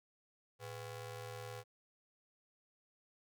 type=ring-modulated tone; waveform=sawtooth; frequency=305 Hz; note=D#4; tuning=34 cents flat; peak=-38 dBFS; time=0.59-1.64 s; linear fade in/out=50 ms; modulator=192 Hz; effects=none